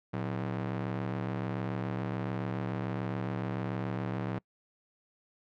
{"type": "ring-modulated tone", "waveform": "sawtooth", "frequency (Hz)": 148.4, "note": "D3", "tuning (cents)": 18, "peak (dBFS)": -25, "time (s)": [0.13, 4.39], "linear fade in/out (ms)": 10, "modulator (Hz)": 33.5, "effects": ["noise-tail reverb RT60 0.1 s tail -26 dB re dry", "low-pass 2000 Hz 12 dB/octave"]}